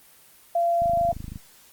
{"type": "tone", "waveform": "sine", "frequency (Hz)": 685, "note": "F5", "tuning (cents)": -34, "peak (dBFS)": -19, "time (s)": [0.55, 1.12], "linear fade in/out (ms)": 5}
{"type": "click train", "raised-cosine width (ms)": 5, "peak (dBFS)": -23, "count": 15, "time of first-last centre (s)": [0.82, 1.358], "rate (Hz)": 26}
{"effects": ["white hiss -53 dBFS RMS until 1.72 s", "Opus 24 kbps"]}